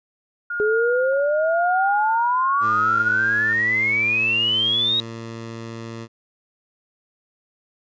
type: tone with tremolo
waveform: sine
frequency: 1423 Hz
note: F6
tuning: 32 cents sharp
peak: -21 dBFS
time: 0.5-3.53 s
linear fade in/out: 5 ms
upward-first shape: triangle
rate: 0.94 Hz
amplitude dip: 60%
type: exponential sweep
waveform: sine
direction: up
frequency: 415.6 to 3818 Hz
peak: -17 dBFS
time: 0.6-5 s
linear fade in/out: 0 ms
type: tone with pitch glide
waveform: 15% pulse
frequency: 110 to 114.47 Hz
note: A2 to A#2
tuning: 0 to -31 cents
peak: -25 dBFS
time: 2.6-6.08 s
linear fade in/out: 50 ms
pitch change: +69 cents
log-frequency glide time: 3.46-4.47 s
effects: resampled to 16000 Hz